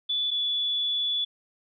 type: tone pair in turn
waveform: sine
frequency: 3463 / 3437 Hz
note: A7 / A7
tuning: -28 / -41 cents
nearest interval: unison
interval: 13 cents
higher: first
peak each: -24 dBFS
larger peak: neither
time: 0.09-0.31 / 0.31-1.25 s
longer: second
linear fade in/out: 10 ms
effects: none